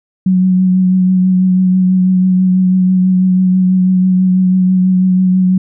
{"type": "tone with vibrato", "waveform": "sine", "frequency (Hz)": 185, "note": "F#3", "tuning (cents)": 0, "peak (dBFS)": -7, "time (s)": [0.26, 5.58], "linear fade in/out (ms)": 5, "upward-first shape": "triangle", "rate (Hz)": 6.1, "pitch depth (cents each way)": 24, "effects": []}